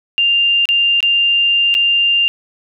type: tone with dropouts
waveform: sine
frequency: 2794 Hz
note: F7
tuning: in tune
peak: -10 dBFS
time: 0.18-2.28 s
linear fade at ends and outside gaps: 0 ms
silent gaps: 0.655-0.689 / 1.005-1.028 / 1.742-1.75 s
effects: none